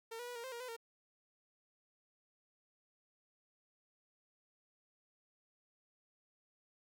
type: tone with pitch steps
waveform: sawtooth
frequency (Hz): 454.8 / 484.5 / 488.6 / 467.5 / 522 / 472.1 / 505 / 459.6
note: A#4 / B4 / B4 / A#4 / C5 / A#4 / B4 / A#4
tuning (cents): -43 / -33 / -19 / +5 / -4 / +22 / +39 / -25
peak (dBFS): -40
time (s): 0.11-0.766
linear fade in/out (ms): 10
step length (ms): 82
effects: none